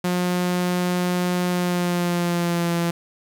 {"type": "tone with pitch glide", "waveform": "sawtooth", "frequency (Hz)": [178.9, 170.53], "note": ["F3", "F3"], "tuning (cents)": [42, -41], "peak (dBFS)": -16, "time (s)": [0.04, 2.91], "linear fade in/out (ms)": 5, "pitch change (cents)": -83, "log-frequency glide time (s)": [1.48, 2.74], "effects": ["9-bit"]}